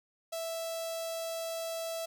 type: tone with notch filter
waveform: sawtooth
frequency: 659.3 Hz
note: E5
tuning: in tune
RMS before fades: -37 dBFS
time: 0.32-2.06 s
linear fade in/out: 10 ms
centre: 1700 Hz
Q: 0.67
effects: none

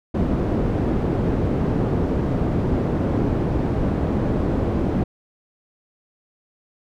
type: low-pass noise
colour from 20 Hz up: white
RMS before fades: -21 dBFS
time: 0.14-5.04 s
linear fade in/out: 10 ms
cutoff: 310 Hz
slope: 12 dB/octave
effects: none

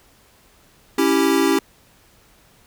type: chord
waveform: square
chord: C# diminished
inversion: none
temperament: equal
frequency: 277.2 / 329.6 / 392 Hz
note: C#4 / E4 / G4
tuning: 0 / 0 / 0 cents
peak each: -20 dBFS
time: 0.98-1.59 s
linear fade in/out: 5 ms
effects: pink hiss -54 dBFS RMS until 2.66 s

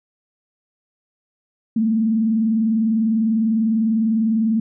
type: tone with vibrato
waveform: sine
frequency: 221.6 Hz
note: A3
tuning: 13 cents sharp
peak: -15 dBFS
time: 1.76-4.6 s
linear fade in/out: 5 ms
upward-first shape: triangle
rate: 20 Hz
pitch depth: 99 cents each way
effects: none

